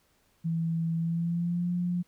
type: tone with pitch glide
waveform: sine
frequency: 164.81 to 176.64 Hz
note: E3 to F3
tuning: 0 to +20 cents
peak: -26 dBFS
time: 0.44-2.03 s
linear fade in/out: 20 ms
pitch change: +120 cents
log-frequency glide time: 0.97-1.72 s
effects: pink hiss -68 dBFS RMS until 2.07 s